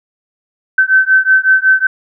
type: beating tone pair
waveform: sine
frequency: 1533 / 1538.4 Hz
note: G6 / G6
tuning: -39 / -33 cents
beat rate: 5.4 Hz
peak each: -10 dBFS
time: 0.78-1.87 s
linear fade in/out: 5 ms
effects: none